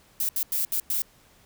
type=noise bursts at uneven times; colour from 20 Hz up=violet; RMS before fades=-26 dBFS; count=5; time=0.2-0.29 / 0.36-0.43 / 0.52-0.65 / 0.72-0.8 / 0.9-1.02 s; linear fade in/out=2 ms; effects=pink hiss -58 dBFS RMS until 1.45 s